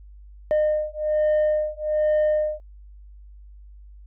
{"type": "beating tone pair", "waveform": "sine", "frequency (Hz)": [609, 610.2], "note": ["D#5", "D#5"], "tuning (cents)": [-37, -34], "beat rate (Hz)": 1.2, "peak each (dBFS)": -20, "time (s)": [0.51, 2.6], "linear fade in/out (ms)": 0, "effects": ["tanh soft clip ceiling -16 dBFS", "added 50 Hz sine -42 dBFS peak until 4.06 s"]}